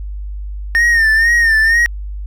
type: tone with vibrato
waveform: triangle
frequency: 1824 Hz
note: A#6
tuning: 38 cents flat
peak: -7 dBFS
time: 0.75-1.86 s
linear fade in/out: 0 ms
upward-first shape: sine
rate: 2.1 Hz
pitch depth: 67 cents each way
effects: added 50 Hz sine -22 dBFS peak until 2.26 s